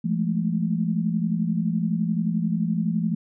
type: tone cluster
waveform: sine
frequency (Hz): 170.3 / 209.3 / 220.9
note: F3 / G#3 / A3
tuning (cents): -43 / +14 / +7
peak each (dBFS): -24 / -27 / -26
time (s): 0.04-3.15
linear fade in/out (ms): 10
effects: none